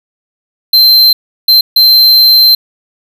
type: tone bursts at uneven times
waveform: square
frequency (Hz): 4116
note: C8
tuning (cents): -29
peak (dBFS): -3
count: 3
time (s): 0.73-1.13 / 1.48-1.61 / 1.76-2.55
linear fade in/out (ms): 5
effects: none